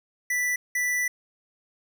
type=tone bursts at uneven times; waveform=square; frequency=1975.5 Hz; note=B6; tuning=in tune; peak=-24 dBFS; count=2; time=0.3-0.56 / 0.75-1.08 s; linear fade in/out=5 ms; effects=10-bit